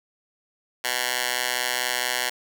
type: tone with high-pass filter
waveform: 10% pulse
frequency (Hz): 124.5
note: B2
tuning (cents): +14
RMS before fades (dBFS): -26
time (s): 0.84-2.3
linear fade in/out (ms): 10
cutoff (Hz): 1400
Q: 0.7
effects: none